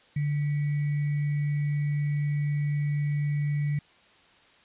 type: tone with sample-and-hold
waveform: sine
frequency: 146 Hz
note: D3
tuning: 10 cents flat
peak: -24 dBFS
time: 0.16-3.79 s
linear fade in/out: 5 ms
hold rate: 2100 Hz
effects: white hiss -58 dBFS RMS until 4.64 s + resampled to 8000 Hz